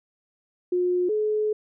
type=tone pair in turn; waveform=sine; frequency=358.8 / 426.7 Hz; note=F4 / G#4; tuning=+47 / +47 cents; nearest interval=minor third; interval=300 cents; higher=second; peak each=-20 / -21 dBFS; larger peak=first; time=0.72-1.09 / 1.09-1.53 s; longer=second; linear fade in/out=5 ms; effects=none